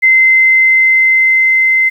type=tone with level ramp; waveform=sine; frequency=2068 Hz; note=C7; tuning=21 cents flat; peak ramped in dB=-4 to -7 dBFS; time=0.02-1.9 s; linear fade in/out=20 ms; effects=7-bit